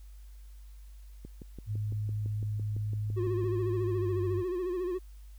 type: click train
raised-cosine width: 3 ms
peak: -31 dBFS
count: 14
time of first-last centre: 1.25-3.439 s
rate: 5.94 Hz
type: tone with pitch glide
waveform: sine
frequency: 105.4 to 98.34 Hz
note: G#2 to G2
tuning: +26 to +6 cents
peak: -30 dBFS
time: 1.66-4.44 s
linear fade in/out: 50 ms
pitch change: -120 cents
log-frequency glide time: 3.84-4.18 s
type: tone with vibrato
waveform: triangle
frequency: 361.6 Hz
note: F#4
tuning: 40 cents flat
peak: -28 dBFS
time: 3.16-4.99 s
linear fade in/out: 20 ms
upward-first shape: sine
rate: 14 Hz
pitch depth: 70 cents each way
effects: added 50 Hz sine -46 dBFS peak until 5.38 s + white hiss -66 dBFS RMS until 5.38 s